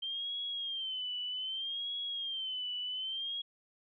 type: tone with vibrato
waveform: sine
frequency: 3143 Hz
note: G7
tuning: 4 cents sharp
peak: -35 dBFS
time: 0.02-3.42 s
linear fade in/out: 10 ms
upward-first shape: sine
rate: 0.64 Hz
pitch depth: 100 cents each way
effects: none